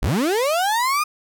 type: linear sweep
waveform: 35% pulse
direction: up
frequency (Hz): 30.85 to 1244.5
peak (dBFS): -16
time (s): 0.02-1.04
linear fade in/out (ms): 10
effects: none